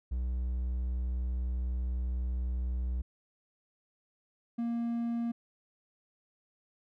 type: tone pair in turn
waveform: triangle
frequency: 62 / 234.1 Hz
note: B1 / A#3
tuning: +7 / +8 cents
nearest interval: octave + major seventh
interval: 2301 cents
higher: second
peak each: -28 dBFS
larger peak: neither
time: 0.11-3.02 / 4.58-5.32 s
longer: first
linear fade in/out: 10 ms
effects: none